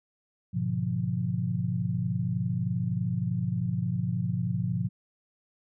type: chord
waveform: sine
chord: G# diminished seventh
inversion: none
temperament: equal with one note detuned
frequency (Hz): 103.83 / 123.47 / 146.83 / 176.24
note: G#2 / B2 / D3 / F3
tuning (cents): 0 / 0 / 0 / +16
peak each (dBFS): -33 / -30 / -36 / -30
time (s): 0.53-4.89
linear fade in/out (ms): 20
effects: none